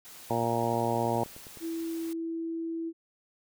white noise, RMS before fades -48 dBFS, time 0.05-2.13 s, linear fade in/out 0 ms
harmonic tone, 116.9 Hz, A#2, 5 cents sharp, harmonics 1 / 2 / 3 / 4 / 5 / 6 / 7 / 8, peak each -34 / -34 / -34 / -34 / -34 / -34 / -34 / -34 dBFS, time 0.3-1.24 s, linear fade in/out 5 ms
click train, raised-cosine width 2 ms, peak -34 dBFS, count 12, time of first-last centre 0.43-1.572 s, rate 9.63 Hz
sine tone, 329.6 Hz, E4, in tune, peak -31 dBFS, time 1.6-2.93 s, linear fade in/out 50 ms
effects none

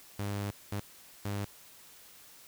sawtooth tone bursts at uneven times, 101.4 Hz, G#2, 41 cents flat, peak -29 dBFS, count 3, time 0.19-0.51 / 0.72-0.8 / 1.25-1.45 s, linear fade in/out 5 ms, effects white hiss -55 dBFS RMS until 2.47 s

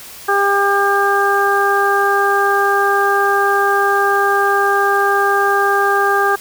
harmonic tone, 400 Hz, G4, 35 cents sharp, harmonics 1 / 2 / 3 / 4, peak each -17 / -17 / -17 / -17 dBFS, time 0.28-6.36 s, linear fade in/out 10 ms, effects white hiss -35 dBFS RMS until 6.4 s

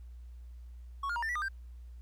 triangle tone with pitch steps, 1110 / 1415 / 947 / 1793 / 1950 / 1214 / 1573 Hz, C#6 / F6 / A#5 / A6 / B6 / D#6 / G6, +2 / +22 / +27 / +32 / -23 / -43 / +6 cents, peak -30 dBFS, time 1.03-1.485 s, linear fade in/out 5 ms, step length 65 ms, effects added 60 Hz sine -45 dBFS peak until 2.01 s + pink hiss -73 dBFS RMS until 2.01 s

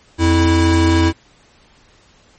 square tone pair together, 86.5 / 326.9 Hz, F2 / E4, -16 / -14 cents, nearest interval octave + major seventh, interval 2302 cents, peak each -14 dBFS, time 0.18-1.13 s, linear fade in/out 50 ms, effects pink hiss -51 dBFS RMS until 2.38 s + MP3 32 kbps

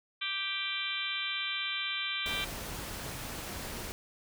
harmonic tone, 392 Hz, G4, in tune, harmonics 3 / 4 / 5 / 6 / 7 / 8 / 9 / 10, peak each -44 / -42 / -46 / -36 / -46 / -38 / -40 / -41 dBFS, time 0.21-2.45 s, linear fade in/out 10 ms
pink noise, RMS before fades -40 dBFS, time 2.26-3.92 s, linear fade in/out 0 ms
effects none

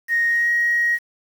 sine tone with pitch glide, 1864.7 to 1889.6 Hz, A#6 to A#6, 0 to +23 cents, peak -15 dBFS, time 0.08-0.99 s, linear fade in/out 50 ms, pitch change +23 cents, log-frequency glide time 0.28-0.5 s, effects tanh soft clip ceiling -11 dBFS + 7-bit

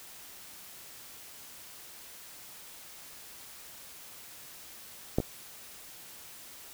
clicks, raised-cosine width 2 ms, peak -11 / -18 dBFS, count 2, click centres 5.185 / 5.202 s, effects white hiss -49 dBFS RMS until 6.73 s

